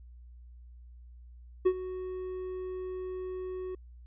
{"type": "tone with ADSR envelope", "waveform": "triangle", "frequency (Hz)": 370, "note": "F#4", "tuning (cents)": 0, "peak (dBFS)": -17, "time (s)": [1.65, 3.75], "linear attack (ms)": 15, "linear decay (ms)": 63, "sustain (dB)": -16, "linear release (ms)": 4, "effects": ["added 60 Hz sine -48 dBFS peak until 4.06 s", "resampled to 8000 Hz"]}